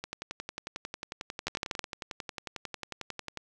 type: two click trains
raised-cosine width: 0.2 ms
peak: -19 / -13 dBFS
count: 38 / 5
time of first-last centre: 0.04-3.373 / 1.47-1.793 s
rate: 11.1 / 12.4 Hz
effects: none